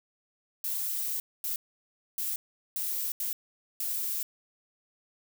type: noise bursts at uneven times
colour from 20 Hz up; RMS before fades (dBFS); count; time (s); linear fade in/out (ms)
violet; -32; 6; 0.64-1.2 / 1.44-1.56 / 2.18-2.36 / 2.76-3.12 / 3.2-3.33 / 3.8-4.23; 2
effects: none